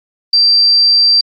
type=tone; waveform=sine; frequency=4699 Hz; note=D8; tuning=in tune; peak=-6 dBFS; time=0.33-1.21 s; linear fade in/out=5 ms; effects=AAC 64 kbps